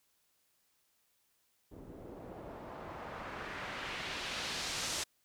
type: noise with low-pass filter sweep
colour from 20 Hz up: white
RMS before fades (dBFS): -42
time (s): 1.71-5.04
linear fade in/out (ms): 10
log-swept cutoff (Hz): 300 to 7300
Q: 1.1
effects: white hiss -75 dBFS RMS until 5.24 s